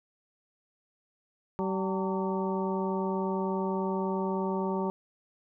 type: harmonic tone with a mistuned harmonic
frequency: 191.3 Hz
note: G3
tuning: 42 cents flat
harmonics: 1 / 2 / 3 / 4 / 5 / 6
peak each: -31 / -32 / -38 / -42 / -35 / -42 dBFS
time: 1.59-4.9 s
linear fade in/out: 0 ms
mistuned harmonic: 5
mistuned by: -83 cents
effects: none